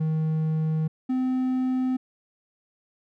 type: tone pair in turn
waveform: triangle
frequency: 157.6 / 256.9 Hz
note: D#3 / C4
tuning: +23 / -32 cents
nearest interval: minor sixth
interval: 845 cents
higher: second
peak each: -20 dBFS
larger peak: neither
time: 0-0.88 / 1.09-1.97 s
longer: neither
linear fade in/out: 10 ms
effects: none